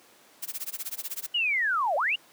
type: noise with tremolo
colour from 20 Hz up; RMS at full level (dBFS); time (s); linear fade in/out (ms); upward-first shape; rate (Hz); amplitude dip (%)
blue; -32; 0.42-1.27; 10; sine; 16; 100
type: linear two-way sweep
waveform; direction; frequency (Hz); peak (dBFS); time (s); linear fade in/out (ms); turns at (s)
sine; down then up; 2975 to 538 to 2975; -23; 1.34-2.16; 10; 1.96
effects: pink hiss -56 dBFS RMS until 2.32 s + high-pass 300 Hz 12 dB/octave